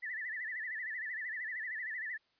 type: tone with vibrato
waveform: sine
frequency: 1864.7 Hz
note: A#6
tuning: in tune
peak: -37 dBFS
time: 0.02-2.18 s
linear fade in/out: 20 ms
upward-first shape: sine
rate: 13 Hz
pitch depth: 140 cents each way
effects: white hiss -74 dBFS RMS until 2.39 s + resampled to 11025 Hz